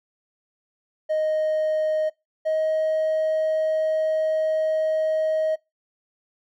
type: tone pair in turn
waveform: triangle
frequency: 622 / 629.2 Hz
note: D#5 / D#5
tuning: -1 / +19 cents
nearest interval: unison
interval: 20 cents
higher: second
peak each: -17 dBFS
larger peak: neither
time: 1.09-2.1 / 2.45-5.56 s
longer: second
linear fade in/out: 20 ms
effects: noise-tail reverb RT60 0.2 s tail -24 dB re dry + tanh soft clip ceiling -15 dBFS